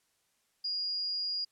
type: tone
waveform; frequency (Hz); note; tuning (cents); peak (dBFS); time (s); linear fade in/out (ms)
sine; 4856; D#8; -43; -31; 0.64-1.45; 10
effects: white hiss -74 dBFS RMS until 1.51 s + low-pass 11000 Hz 12 dB/octave